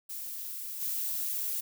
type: noise with level steps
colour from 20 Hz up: violet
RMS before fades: -39 / -33 dBFS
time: 0.09-1.61 s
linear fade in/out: 10 ms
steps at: 0.8 s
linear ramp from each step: 20 ms
effects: none